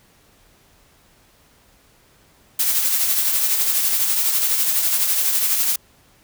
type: noise with tremolo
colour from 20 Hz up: blue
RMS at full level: -17 dBFS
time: 2.59-5.76 s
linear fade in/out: 5 ms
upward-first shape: triangle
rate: 12 Hz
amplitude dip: 45%
effects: pink hiss -55 dBFS RMS until 6.23 s